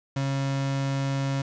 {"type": "tone", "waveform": "35% pulse", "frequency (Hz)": 136.9, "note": "C#3", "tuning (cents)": -21, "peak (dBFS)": -23, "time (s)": [0.16, 1.42], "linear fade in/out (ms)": 5, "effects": ["resampled to 16000 Hz", "9-bit"]}